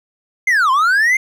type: linear two-way sweep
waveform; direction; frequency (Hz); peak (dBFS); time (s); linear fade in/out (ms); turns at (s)
triangle; down then up; 2134 to 1006 to 2134; -9; 0.47-1.17; 5; 0.71
effects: none